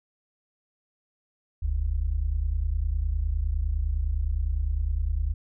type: tone pair together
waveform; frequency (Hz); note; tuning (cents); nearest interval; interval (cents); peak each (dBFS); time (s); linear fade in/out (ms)
sine; 44.08 / 73.9; F1 / D2; +17 / +11; major sixth; 894; -26 / -26; 1.62-5.34; 10
effects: none